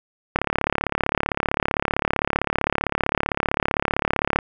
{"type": "click train", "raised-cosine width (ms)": 0.5, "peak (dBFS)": -4, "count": 144, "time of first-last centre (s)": [0.36, 4.388], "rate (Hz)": 35.5, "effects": []}